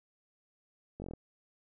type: slowing click train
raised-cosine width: 2 ms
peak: -29 dBFS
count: 7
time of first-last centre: 1-1.136 s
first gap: 20 ms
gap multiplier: 1.05
effects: none